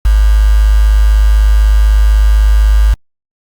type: tone with quantisation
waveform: sine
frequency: 52 Hz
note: G#1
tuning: 3 cents sharp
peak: -4 dBFS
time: 0.05-2.94 s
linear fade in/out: 5 ms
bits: 4
effects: Opus 48 kbps